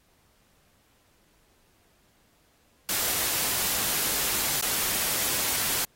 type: noise with dropouts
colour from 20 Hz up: white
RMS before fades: -27 dBFS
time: 2.89-5.85 s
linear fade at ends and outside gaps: 1 ms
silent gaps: 4.612-4.624 s
effects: pink hiss -65 dBFS RMS until 5.95 s + AAC 48 kbps